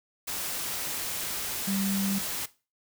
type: tone in noise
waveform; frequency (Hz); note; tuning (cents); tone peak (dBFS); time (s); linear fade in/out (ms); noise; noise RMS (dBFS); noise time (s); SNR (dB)
sine; 196; G3; 0; -27; 1.67-2.19; 10; white; -33; 0.27-2.46; +3
effects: noise-tail reverb RT60 0.3 s tail -17 dB re dry